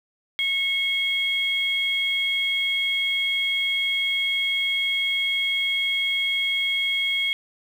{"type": "tone pair together", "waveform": "sine", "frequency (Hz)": [2188, 3278], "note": ["C#7", "G#7"], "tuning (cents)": [-23, -23], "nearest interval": "perfect fifth", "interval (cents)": 700, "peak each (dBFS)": -23, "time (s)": [0.39, 7.33], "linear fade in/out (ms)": 0, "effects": ["tanh soft clip ceiling -13 dBFS", "8-bit"]}